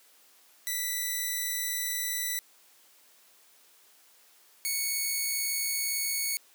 5% pulse tone pair in turn, 1975.5 / 2219 Hz, B6 / C#7, 0 / +1 cents, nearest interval major second, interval 201 cents, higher second, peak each -19 / -18 dBFS, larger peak second, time 0.67-2.39 / 4.65-6.37 s, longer neither, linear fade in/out 0 ms, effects white hiss -60 dBFS RMS until 6.54 s + high-pass 300 Hz 12 dB/octave

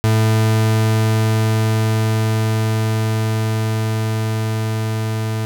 40% pulse tone with level ramp, 110 Hz, A2, in tune, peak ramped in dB -11 to -18 dBFS, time 0.04-5.45 s, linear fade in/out 0 ms, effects none

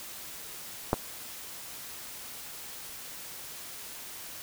clicks, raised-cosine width 1 ms, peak -9 / -21 dBFS, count 2, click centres 0.931 / 0.94 s, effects white hiss -43 dBFS RMS until 4.42 s

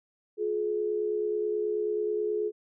sine tone pair together, 355.1 / 424.4 Hz, F4 / G#4, +29 / +38 cents, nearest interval minor third, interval 309 cents, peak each -33 / -27 dBFS, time 0.37-2.52 s, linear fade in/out 50 ms, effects none

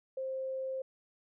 sine tone, 527 Hz, C5, 12 cents sharp, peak -34 dBFS, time 0.17-0.82 s, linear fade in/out 5 ms, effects none

